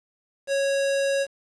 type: tone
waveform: square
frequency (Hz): 552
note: C#5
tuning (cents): -7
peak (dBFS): -22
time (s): 0.47-1.27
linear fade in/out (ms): 50
effects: resampled to 22050 Hz + 8-bit